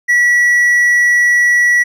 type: tone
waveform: triangle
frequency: 1940 Hz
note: B6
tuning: 31 cents flat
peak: -6 dBFS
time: 0.08-1.84 s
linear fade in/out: 20 ms
effects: none